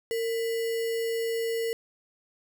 sine tone with sample-and-hold, 457.2 Hz, A#4, 34 cents flat, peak -26 dBFS, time 0.11-1.73 s, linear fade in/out 0 ms, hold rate 2450 Hz, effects none

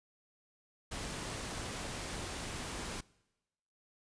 pink noise, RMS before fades -41 dBFS, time 0.91-3.01 s, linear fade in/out 10 ms, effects noise-tail reverb RT60 1.0 s tail -23 dB re dry + resampled to 22050 Hz

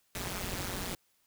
pink noise with amplitude modulation, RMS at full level -33 dBFS, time 0.15-0.95 s, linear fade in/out 2 ms, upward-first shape sine, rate 184 Hz, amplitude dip 95%, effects white hiss -72 dBFS RMS until 1.26 s

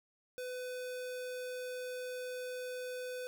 square tone, 502 Hz, B4, 28 cents sharp, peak -40 dBFS, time 0.38-3.27 s, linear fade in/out 0 ms, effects none

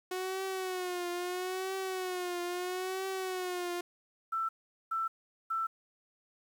sawtooth tone with vibrato, 366.6 Hz, F#4, 16 cents flat, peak -30 dBFS, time 0.11-3.81 s, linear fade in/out 5 ms, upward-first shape triangle, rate 0.76 Hz, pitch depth 82 cents each way
sine tone bursts, 1332 Hz, E6, 18 cents sharp, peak -30 dBFS, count 3, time 4.32-5.67 s, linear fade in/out 10 ms, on 170 ms, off 420 ms
effects 10-bit

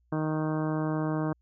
harmonic tone, 155.56 Hz, D#3, in tune, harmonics 1 / 2 / 3 / 4 / 5 / 6 / 7 / 8 / 9 / 10, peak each -30 / -30 / -38 / -37 / -42 / -42 / -41 / -45 / -50 / -46 dBFS, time 0.12-1.33 s, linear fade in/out 5 ms, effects added 60 Hz sine -65 dBFS peak until 1.41 s

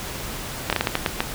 slowing click train, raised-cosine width 0.3 ms, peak -3 dBFS, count 8, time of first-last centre 0.7-1.205 s, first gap 27 ms, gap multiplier 1.32, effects pink hiss -32 dBFS RMS until 1.34 s

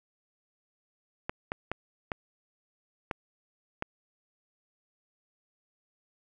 clicks, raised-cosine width 0.5 ms, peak -16 dBFS, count 6, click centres 1.295 / 1.519 / 1.716 / 2.118 / 3.112 / 3.824 s, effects none

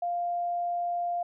sine tone, 698.5 Hz, F5, in tune, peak -27 dBFS, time 0.02-1.23 s, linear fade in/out 5 ms, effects none

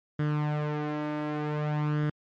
sawtooth tone with flanger, 150 Hz, D3, 37 cents sharp, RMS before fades -29 dBFS, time 0.19-2.1 s, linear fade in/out 5 ms, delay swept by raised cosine 0.6 to 3.2 ms, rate 0.54 Hz, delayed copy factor +0.65, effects low-pass 2000 Hz 12 dB/octave + MP3 64 kbps

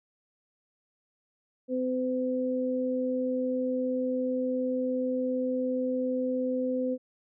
sine tone pair together, 255.8 / 509 Hz, C4 / C5, -39 / -48 cents, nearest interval octave, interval 1191 cents, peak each -29 / -29 dBFS, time 1.68-6.98 s, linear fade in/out 50 ms, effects none

